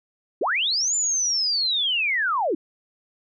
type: linear two-way sweep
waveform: sine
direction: up then down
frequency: 273.4 to 7180 to 273.4 Hz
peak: -20 dBFS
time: 0.41-2.55 s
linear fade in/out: 5 ms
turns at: 0.95 s
effects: none